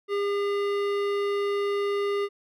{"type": "tone with hard clipping", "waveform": "sine", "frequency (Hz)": 404.2, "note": "G#4", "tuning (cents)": -47, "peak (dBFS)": -26, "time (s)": [0.08, 2.29], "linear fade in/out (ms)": 50, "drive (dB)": 15, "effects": []}